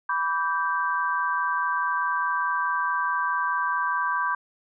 sine chord, G major, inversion first, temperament equal with one note detuned, 987.8 / 1152.5 / 1568 Hz, B5 / D6 / G6, 0 / -33 / 0 cents, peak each -27 dBFS, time 0.09-4.35 s, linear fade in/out 5 ms, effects none

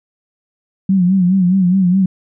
sine tone with vibrato, 185 Hz, F#3, in tune, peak -9 dBFS, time 0.89-2.06 s, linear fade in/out 5 ms, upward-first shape sine, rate 4.8 Hz, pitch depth 89 cents each way, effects none

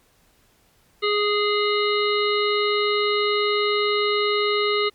harmonic tone, 415.3 Hz, G#4, in tune, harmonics 1 / 3 / 5 / 7 / 9 / 10, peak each -21 / -25 / -27 / -29 / -29 / -31 dBFS, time 1.02-4.9 s, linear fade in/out 20 ms, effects pink hiss -60 dBFS RMS until 4.94 s + MP3 96 kbps

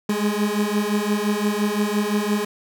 30% pulse beating tone pair, 205.3 / 211.1 Hz, G#3 / G#3, -20 / +29 cents, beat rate 5.8 Hz, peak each -20 dBFS, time 0.09-2.45 s, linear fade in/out 5 ms, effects none

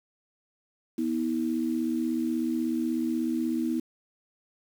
sine tone pair together, 244.7 / 321.1 Hz, B3 / E4, -16 / -45 cents, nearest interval perfect fourth, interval 471 cents, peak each -28 dBFS, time 0.98-3.8 s, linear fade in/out 5 ms, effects 8-bit

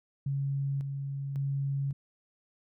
sine tone with tremolo, 138.59 Hz, C#3, in tune, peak -28 dBFS, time 0.26-1.93 s, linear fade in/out 5 ms, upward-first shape square, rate 0.91 Hz, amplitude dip 40%, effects none

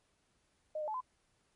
sine tone with pitch steps, 617 / 606 / 864 / 1018 Hz, D#5 / D#5 / A5 / C6, -15 / -46 / -32 / -48 cents, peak -35 dBFS, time 0.75-1.006 s, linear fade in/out 5 ms, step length 64 ms, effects pink hiss -75 dBFS RMS until 1.55 s + MP3 48 kbps

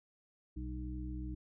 harmonic tone with a mistuned harmonic, 61.6 Hz, B1, 4 cents flat, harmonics 1 / 2 / 3 / 5, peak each -40 / -48 / -49 / -45 dBFS, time 0.56-1.35 s, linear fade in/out 10 ms, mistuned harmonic 3, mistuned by +61 cents, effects none

